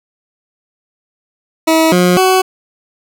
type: tone with pitch steps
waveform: 20% pulse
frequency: 321.8 / 179.3 / 374.4 Hz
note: E4 / F3 / F#4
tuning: -42 / +46 / +20 cents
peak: -3 dBFS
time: 1.67-2.42 s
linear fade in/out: 10 ms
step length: 250 ms
effects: none